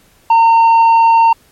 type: tone with tanh clipping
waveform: sine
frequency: 914 Hz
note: A#5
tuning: 34 cents flat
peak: -6 dBFS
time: 0.3-1.33 s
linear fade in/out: 5 ms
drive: 4 dB
effects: pink hiss -50 dBFS RMS until 1.51 s + MP3 64 kbps